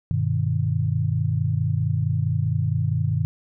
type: chord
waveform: sine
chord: G augmented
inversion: none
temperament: just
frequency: 98 / 122.5 / 153.12 Hz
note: G2 / B2 / D#3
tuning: 0 / -14 / -27 cents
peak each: -24 dBFS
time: 0.11-3.25 s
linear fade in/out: 0 ms
effects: none